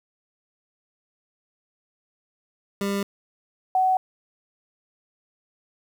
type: tone pair in turn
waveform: 25% pulse / sine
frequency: 199.5 / 749.7 Hz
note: G3 / F#5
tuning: +31 / +23 cents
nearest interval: octave + major seventh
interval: 2292 cents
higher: second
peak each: -20 / -17 dBFS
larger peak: second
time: 2.81-3.03 / 3.75-3.97 s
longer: neither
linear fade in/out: 2 ms
effects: 9-bit